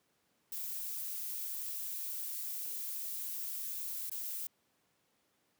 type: noise with dropouts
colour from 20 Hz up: violet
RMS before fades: -40 dBFS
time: 0.52-4.47 s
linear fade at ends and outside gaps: 2 ms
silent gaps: 4.097-4.115 s
effects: pink hiss -75 dBFS RMS until 5.59 s + high-pass 150 Hz 12 dB/octave